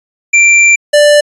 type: tone pair in turn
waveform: square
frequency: 2357 / 589.2 Hz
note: D7 / D5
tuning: +6 / +6 cents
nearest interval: 2 octaves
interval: 2400 cents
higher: first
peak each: -4 dBFS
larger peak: neither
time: 0.33-0.76 / 0.93-1.21 s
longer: first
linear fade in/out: 10 ms
effects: resampled to 24000 Hz